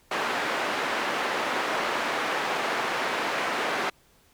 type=band-pass noise; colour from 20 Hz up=white; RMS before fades=-28 dBFS; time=0.11-3.9 s; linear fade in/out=5 ms; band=320 to 1700 Hz; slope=12 dB/octave; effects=pink hiss -61 dBFS RMS until 4.33 s